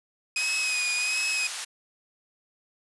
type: band-pass noise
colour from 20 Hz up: white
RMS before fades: -35 dBFS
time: 0.36-1.65 s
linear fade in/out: 10 ms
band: 960 to 9500 Hz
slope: 12 dB/octave
type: tone with vibrato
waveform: sawtooth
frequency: 2513 Hz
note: D#7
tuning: 17 cents sharp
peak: -22 dBFS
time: 0.36-1.47 s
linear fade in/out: 2 ms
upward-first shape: sine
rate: 1.4 Hz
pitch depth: 40 cents each way
effects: resampled to 24000 Hz